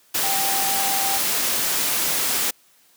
sine tone in noise, 784 Hz, G5, in tune, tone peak -26 dBFS, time 0.23-1.18 s, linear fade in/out 10 ms, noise white, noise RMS -22 dBFS, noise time 0.14-2.51 s, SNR -7 dB, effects white hiss -57 dBFS RMS until 2.96 s + high-pass 150 Hz 12 dB/octave

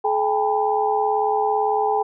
sine tone cluster, 428 / 798 / 876 / 993 Hz, A4 / G5 / A5 / B5, -48 / +31 / -8 / +9 cents, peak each -22 / -20 / -27 / -28 dBFS, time 0.04-2.03 s, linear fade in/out 10 ms, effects none

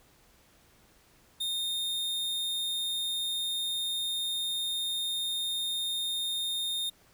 45% pulse tone, 3663 Hz, A#7, 31 cents flat, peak -30 dBFS, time 1.4-6.9 s, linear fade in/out 10 ms, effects pink hiss -62 dBFS RMS until 7.13 s

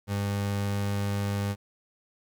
30% pulse tone, 100.8 Hz, G2, 49 cents sharp, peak -24 dBFS, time 0.07-1.56 s, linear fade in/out 50 ms, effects 11-bit

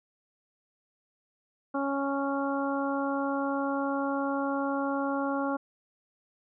harmonic tone, 277.2 Hz, C#4, in tune, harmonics 1 / 2 / 3 / 4 / 5, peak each -30 / -33 / -35 / -36 / -37 dBFS, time 1.74-5.57 s, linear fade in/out 10 ms, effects none

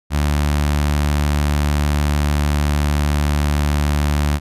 sawtooth tone with notch filter, 73.42 Hz, D2, in tune, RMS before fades -17 dBFS, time 0.1-4.4 s, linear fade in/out 50 ms, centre 440 Hz, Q 1.6, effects resampled to 32000 Hz

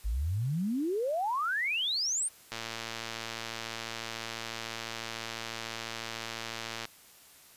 sine exponential sweep, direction up, 48.35 to 9300 Hz, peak -28 dBFS, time 0.04-2.29 s, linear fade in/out 20 ms
click train, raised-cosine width 0.2 ms, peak -19 dBFS, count 495, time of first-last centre 2.52-6.853 s, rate 114 Hz
effects white hiss -56 dBFS RMS until 7.56 s + resampled to 32000 Hz

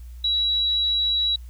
sine tone, 3898 Hz, B7, 23 cents flat, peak -19 dBFS, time 0.24-1.36 s, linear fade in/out 5 ms, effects added 60 Hz sine -36 dBFS peak until 1.49 s + white hiss -59 dBFS RMS until 1.49 s

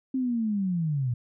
sine linear sweep, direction down, 266.4 to 116.54 Hz, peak -24 dBFS, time 0.14-1.14 s, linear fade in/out 5 ms, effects none

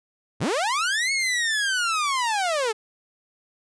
sawtooth linear two-way sweep, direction up then down, 76.3 to 2209 to 415.5 Hz, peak -18 dBFS, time 0.4-2.73 s, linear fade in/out 20 ms, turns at 1.12 s, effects resampled to 22050 Hz

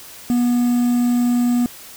triangle tone with quantisation, 242.7 Hz, B3, 30 cents flat, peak -12 dBFS, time 0.3-1.66 s, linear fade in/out 0 ms, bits 6, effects white hiss -39 dBFS RMS until 1.96 s

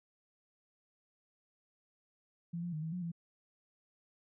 sine tone with pitch steps, 170 / 174.3 / 154.4 / 160.9 / 179.7 / 168.8 Hz, F3 / F3 / D#3 / E3 / F3 / E3, -46 / -3 / -13 / -42 / +50 / +41 cents, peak -36 dBFS, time 2.53-3.118 s, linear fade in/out 10 ms, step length 98 ms, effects none

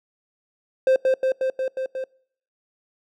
triangle tone with echo, 523.3 Hz, C5, in tune, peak -12 dBFS, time 0.87-0.96 s, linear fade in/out 2 ms, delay 180 ms, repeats 6, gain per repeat -2 dB, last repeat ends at 2.04 s, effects noise-tail reverb RT60 0.6 s tail -25 dB re dry

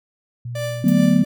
sine tone, 120.3 Hz, B2, 45 cents flat, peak -26 dBFS, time 0.45-0.85 s, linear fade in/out 5 ms
45% pulse tone with tremolo, 587.3 Hz, D5, in tune, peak -23 dBFS, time 0.55-1.25 s, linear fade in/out 5 ms, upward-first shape triangle, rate 2.6 Hz, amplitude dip 80%
sine chord, B minor seventh, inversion first, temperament just, 148.16 / 185.21 / 222.2 / 246.9 Hz, D3 / F#3 / A3 / B3, +16 / +2 / +17 / 0 cents, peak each -22 / -16 / -19 / -16 dBFS, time 0.84-1.24 s, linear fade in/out 5 ms
violet noise with exponential decay, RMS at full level -28 dBFS, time 0.88-0.98 s, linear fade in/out 2 ms, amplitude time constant 20 ms
effects none

